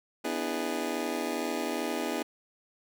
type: chord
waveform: 25% pulse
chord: E dominant seventh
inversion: second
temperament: just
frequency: 247.2 / 296.7 / 329.6 / 412 Hz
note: B3 / D4 / E4 / G#4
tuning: +2 / +18 / 0 / -14 cents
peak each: -32 dBFS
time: 0.24-2.23 s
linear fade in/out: 10 ms
effects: none